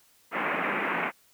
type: band-pass noise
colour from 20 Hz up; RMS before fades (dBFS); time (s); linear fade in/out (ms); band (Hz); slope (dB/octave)
white; -29; 0.31-1.12; 50; 170 to 2400; 48
effects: white hiss -62 dBFS RMS until 1.33 s